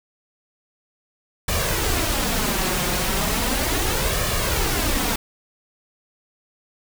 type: noise with flanger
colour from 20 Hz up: pink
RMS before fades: -22 dBFS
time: 1.48-5.16 s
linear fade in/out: 5 ms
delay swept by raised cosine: 1.7 to 5.6 ms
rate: 0.36 Hz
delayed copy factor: +0.55
effects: none